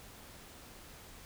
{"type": "silence", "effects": ["pink hiss -53 dBFS RMS until 1.25 s"]}